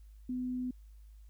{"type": "tone", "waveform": "sine", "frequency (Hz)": 251.4, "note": "B3", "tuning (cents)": 31, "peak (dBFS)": -33, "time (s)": [0.29, 0.71], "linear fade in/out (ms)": 5, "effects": ["added 52 Hz sine -51 dBFS peak until 1.29 s", "white hiss -75 dBFS RMS until 1.29 s"]}